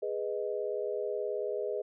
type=chord; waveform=sine; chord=G# minor; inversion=none; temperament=equal; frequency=415.3 / 493.9 / 622.3 Hz; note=G#4 / B4 / D#5; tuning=0 / 0 / 0 cents; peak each=-34 / -36 / -37 dBFS; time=0.02-1.82 s; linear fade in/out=10 ms; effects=none